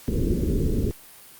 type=low-pass noise; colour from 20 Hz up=pink; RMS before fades=-23 dBFS; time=0.08-0.91 s; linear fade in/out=0 ms; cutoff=450 Hz; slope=48 dB/octave; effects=white hiss -47 dBFS RMS until 1.39 s + Opus 48 kbps